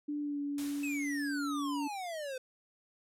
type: tone with pitch glide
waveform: sine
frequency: 293.7 to 286.3 Hz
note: D4 to D4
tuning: 0 to -44 cents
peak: -33 dBFS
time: 0.08-1.88 s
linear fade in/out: 10 ms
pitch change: -44 cents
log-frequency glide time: 0.2-0.4 s
type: noise with exponential decay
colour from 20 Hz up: white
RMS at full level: -43 dBFS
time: 0.58-1.92 s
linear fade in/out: 2 ms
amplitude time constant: 290 ms
type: exponential sweep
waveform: square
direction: down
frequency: 2629 to 505 Hz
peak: -38 dBFS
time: 0.83-2.38 s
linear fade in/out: 5 ms
effects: low-pass 12000 Hz 12 dB/octave